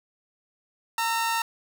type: tone pair together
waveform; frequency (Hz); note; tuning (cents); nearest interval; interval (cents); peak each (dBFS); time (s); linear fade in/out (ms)
sawtooth; 918.4 / 1332; A#5 / E6; -26 / +18; tritone; 644; -21 / -27; 0.98-1.42; 2
effects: none